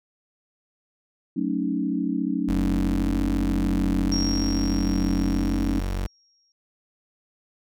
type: chord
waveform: sine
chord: D# half-diminished seventh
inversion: first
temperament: equal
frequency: 185 / 220 / 277.2 / 311.1 Hz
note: F#3 / A3 / C#4 / D#4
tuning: 0 / 0 / 0 / 0 cents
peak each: -29 / -29 / -26 / -29 dBFS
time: 1.36-5.8 s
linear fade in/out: 10 ms
type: tone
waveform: 35% pulse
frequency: 46.46 Hz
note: F#1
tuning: 8 cents sharp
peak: -23 dBFS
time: 2.48-6.07 s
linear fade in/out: 10 ms
type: tone with exponential decay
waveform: sine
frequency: 5588 Hz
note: F8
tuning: in tune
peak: -25 dBFS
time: 4.12-6.52 s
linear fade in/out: 1 ms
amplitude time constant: 520 ms
effects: none